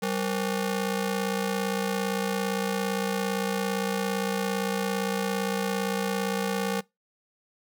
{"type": "ring-modulated tone", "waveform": "sawtooth", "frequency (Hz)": 329.6, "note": "E4", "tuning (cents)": 0, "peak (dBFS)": -19, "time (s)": [0.02, 6.81], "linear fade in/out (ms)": 10, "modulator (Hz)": 136, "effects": ["noise-tail reverb RT60 0.2 s tail -23 dB re dry"]}